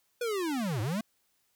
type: linear two-way sweep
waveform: square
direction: down then up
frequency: 493.9 to 98.8 to 230.2 Hz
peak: -30 dBFS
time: 0.21-1.01 s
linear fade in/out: 5 ms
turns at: 0.81 s
effects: white hiss -73 dBFS RMS until 1.55 s